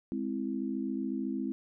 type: chord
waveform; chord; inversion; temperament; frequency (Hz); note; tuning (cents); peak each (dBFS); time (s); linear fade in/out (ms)
sine; Ab augmented; none; equal; 207.7 / 261.6 / 329.6; Ab3 / C4 / E4; 0 / 0 / 0; -36 / -34 / -37; 0.12-1.52; 0
effects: none